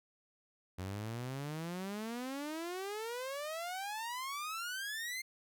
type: exponential sweep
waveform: sawtooth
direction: up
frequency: 90 to 2121 Hz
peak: -35 dBFS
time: 0.78-5.22 s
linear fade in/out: 10 ms
effects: none